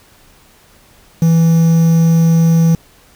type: tone with quantisation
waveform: triangle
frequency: 164.81 Hz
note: E3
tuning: in tune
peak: -5 dBFS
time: 1.22-2.75 s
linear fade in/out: 2 ms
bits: 5
effects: pink hiss -47 dBFS RMS until 3.15 s